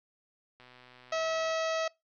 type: click train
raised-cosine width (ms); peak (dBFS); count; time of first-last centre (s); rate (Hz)
0.3; -38; 116; 0.6-1.52; 125
type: harmonic tone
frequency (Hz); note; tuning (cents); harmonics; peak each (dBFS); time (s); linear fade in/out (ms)
646; E5; -35; 1 / 2 / 3 / 4 / 5 / 6 / 7 / 8 / 9 / 10; -30 / -36 / -40 / -42 / -44 / -46 / -47 / -48 / -49 / -50; 1.12-1.88; 5
effects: noise-tail reverb RT60 0.2 s tail -23 dB re dry